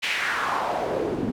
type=noise with band-pass filter sweep; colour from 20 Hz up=pink; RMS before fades=-26 dBFS; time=0.02-1.32 s; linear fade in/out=20 ms; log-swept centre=2800 to 240 Hz; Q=2.8; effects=none